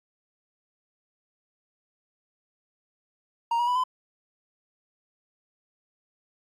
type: tone with pitch steps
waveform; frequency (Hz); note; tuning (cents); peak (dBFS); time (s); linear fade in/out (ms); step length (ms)
triangle; 932.3 / 959.1 / 986.6 / 1014.9; A#5 / A#5 / B5 / B5; 0 / +49 / -2 / +47; -20; 3.51-3.838; 5; 82
effects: AAC 64 kbps